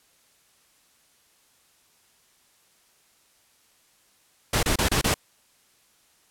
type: noise bursts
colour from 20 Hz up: pink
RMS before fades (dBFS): -22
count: 5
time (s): 4.53-5.142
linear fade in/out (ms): 5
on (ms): 100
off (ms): 28
effects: white hiss -62 dBFS RMS until 6.3 s + low-pass 12000 Hz 12 dB/octave